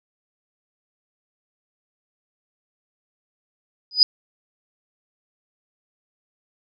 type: tone with exponential growth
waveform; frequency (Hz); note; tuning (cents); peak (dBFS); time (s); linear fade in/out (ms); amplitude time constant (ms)
sine; 4968; D#8; -3; -5; 3.91-4.03; 1; 25
effects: none